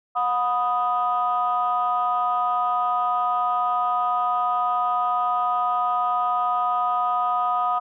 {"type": "chord", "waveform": "sine", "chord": "B major", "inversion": "second", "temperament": "equal with one note detuned", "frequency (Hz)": [725.2, 987.8, 1244.5], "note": ["F#5", "B5", "D#6"], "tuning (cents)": [-35, 0, 0], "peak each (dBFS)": [-23, -27, -22], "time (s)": [0.15, 7.8], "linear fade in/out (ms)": 20, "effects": ["tanh soft clip ceiling -12 dBFS"]}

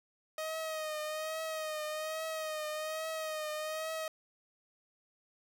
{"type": "tone with vibrato", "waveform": "sawtooth", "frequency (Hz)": 625, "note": "D#5", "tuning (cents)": 8, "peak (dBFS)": -32, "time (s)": [0.38, 4.08], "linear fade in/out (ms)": 2, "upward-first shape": "triangle", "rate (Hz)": 1.2, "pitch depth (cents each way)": 48, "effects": []}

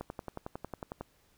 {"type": "click train", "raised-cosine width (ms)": 1, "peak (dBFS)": -24, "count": 12, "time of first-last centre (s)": [0.01, 1.01], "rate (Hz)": 11, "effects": ["pink hiss -68 dBFS RMS until 1.37 s"]}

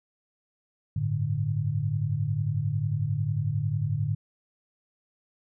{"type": "chord", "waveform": "sine", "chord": "G suspended second", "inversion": "none", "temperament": "equal with one note detuned", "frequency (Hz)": [98, 109.11, 146.83], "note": ["G2", "A2", "D3"], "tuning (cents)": [0, -14, 0], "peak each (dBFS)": [-32, -28, -28], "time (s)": [0.96, 4.15], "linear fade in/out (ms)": 5, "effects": []}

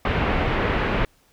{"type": "low-pass noise", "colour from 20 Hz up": "pink", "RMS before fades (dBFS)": -22, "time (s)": [0.05, 1.05], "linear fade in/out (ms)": 2, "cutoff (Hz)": 2700, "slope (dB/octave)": 24, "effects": ["pink hiss -60 dBFS RMS until 1.32 s"]}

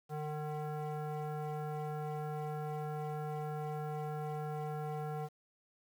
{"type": "tone with frequency modulation", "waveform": "sine", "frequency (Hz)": 150.7, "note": "D3", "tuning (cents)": 45, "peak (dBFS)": -34, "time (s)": [0.09, 5.29], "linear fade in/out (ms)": 50, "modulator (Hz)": 606, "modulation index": 1.1, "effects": ["tanh soft clip ceiling -35 dBFS", "10-bit"]}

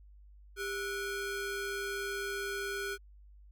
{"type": "ring-modulated tone", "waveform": "40% pulse", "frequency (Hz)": 932.3, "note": "A#5", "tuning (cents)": 0, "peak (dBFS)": -31, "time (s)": [0.56, 2.98], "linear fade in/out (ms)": 50, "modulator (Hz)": 534, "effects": ["added 50 Hz sine -53 dBFS peak until 3.51 s"]}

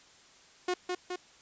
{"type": "tone with echo", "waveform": "sawtooth", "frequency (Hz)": 361.3, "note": "F#4", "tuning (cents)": -41, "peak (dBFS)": -24, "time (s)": [0.68, 0.74], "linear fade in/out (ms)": 5, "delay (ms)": 210, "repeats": 2, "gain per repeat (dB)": -3, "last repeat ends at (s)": 1.16, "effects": ["white hiss -58 dBFS RMS until 1.41 s", "resampled to 16000 Hz"]}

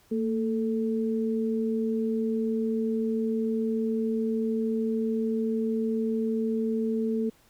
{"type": "tone pair together", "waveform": "sine", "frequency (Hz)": [226.6, 440], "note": ["A#3", "A4"], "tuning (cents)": [-49, 0], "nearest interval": "major seventh", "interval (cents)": 1149, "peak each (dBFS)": [-26, -29], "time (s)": [0.11, 7.3], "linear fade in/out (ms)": 10, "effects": ["pink hiss -61 dBFS RMS until 7.49 s"]}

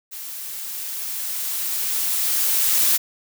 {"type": "noise with level ramp", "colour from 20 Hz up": "blue", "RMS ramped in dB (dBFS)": [-34, -17], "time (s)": [0.11, 2.98], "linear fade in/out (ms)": 20, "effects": []}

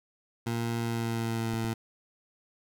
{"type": "tone with pitch glide", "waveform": "20% pulse", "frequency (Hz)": [116.54, 113.22], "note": ["A#2", "A2"], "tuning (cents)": [0, 50], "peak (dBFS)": -24, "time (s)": [0.46, 1.74], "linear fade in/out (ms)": 10, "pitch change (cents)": -50, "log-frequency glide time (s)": [0.8, 1.56]}
{"type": "clicks", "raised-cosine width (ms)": 3, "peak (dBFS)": -27, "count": 2, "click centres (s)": [1.539, 1.647]}
{"effects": []}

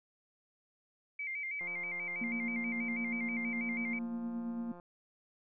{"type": "tone with vibrato", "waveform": "sine", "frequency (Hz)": 2197, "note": "C#7", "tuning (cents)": -16, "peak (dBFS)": -36, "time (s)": [1.19, 3.99], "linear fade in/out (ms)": 5, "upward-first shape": "square", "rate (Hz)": 6.2, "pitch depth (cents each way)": 71}
{"type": "click train", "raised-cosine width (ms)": 1, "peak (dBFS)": -39, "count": 559, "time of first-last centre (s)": [1.61, 4.799], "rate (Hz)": 175}
{"type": "tone with tremolo", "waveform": "sine", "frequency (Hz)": 233.1, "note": "A#3", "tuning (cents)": 0, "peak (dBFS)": -34, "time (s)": [2.21, 4.72], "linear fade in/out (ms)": 5, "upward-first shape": "sine", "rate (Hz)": 8.9, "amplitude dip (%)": 35}
{"effects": []}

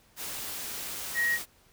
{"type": "tone in noise", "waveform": "sine", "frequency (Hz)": 1890, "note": "A#6", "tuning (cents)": 23, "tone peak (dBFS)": -24, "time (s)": [1.14, 1.39], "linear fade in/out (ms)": 50, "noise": "white", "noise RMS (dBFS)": -37, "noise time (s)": [0.16, 1.46], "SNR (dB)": 10, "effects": ["pink hiss -62 dBFS RMS until 1.72 s"]}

